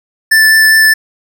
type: tone with vibrato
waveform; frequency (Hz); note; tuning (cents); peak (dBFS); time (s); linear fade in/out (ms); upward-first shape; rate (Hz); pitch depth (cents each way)
square; 1760; A6; 0; -5; 0.31-0.94; 10; triangle; 5; 10
effects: none